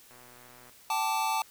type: click train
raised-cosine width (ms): 0.5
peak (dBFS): -39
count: 73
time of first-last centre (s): 0.11-0.695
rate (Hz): 123
type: chord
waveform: square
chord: G suspended second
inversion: none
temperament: equal with one note detuned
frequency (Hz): 770.5 / 880 / 1174.7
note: G5 / A5 / D6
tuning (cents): -30 / 0 / 0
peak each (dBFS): -35 / -29 / -35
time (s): 0.9-1.42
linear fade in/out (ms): 2
effects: white hiss -56 dBFS RMS until 1.5 s